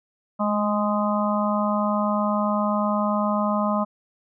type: harmonic tone with a mistuned harmonic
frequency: 207.7 Hz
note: G#3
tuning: in tune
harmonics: 1 / 3 / 4 / 5 / 6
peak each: -23 / -26 / -31 / -27 / -29 dBFS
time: 0.39-3.85 s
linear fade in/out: 20 ms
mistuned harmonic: 1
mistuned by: +20 cents
effects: none